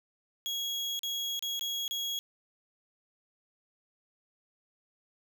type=tone with dropouts; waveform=35% pulse; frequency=3316 Hz; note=G#7; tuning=3 cents flat; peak=-30 dBFS; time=0.46-2.19 s; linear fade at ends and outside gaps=0 ms; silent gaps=0.992-1.033 / 1.393-1.425 / 1.594-1.61 / 1.879-1.91 s; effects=none